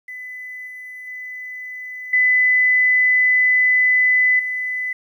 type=tone with level steps; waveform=sine; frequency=2005 Hz; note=B6; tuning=26 cents sharp; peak=-30 / -32 / -29 / -12 / -21 dBFS; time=0.08-4.93 s; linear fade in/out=5 ms; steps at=0.67 / 1.07 / 2.13 / 4.39 s; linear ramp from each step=5 ms; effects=9-bit